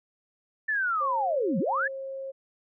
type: linear two-way sweep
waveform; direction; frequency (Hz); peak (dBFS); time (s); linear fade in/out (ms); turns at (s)
sine; down then up; 1793 to 155.9 to 1793; -24; 0.68-1.88; 10; 1.59
type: tone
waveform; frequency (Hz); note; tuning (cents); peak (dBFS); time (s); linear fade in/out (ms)
sine; 538; C5; +48; -33; 1-2.32; 20
effects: none